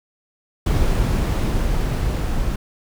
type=noise with level ramp; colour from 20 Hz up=brown; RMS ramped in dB=-17 to -22 dBFS; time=0.66-2.56 s; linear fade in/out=5 ms; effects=none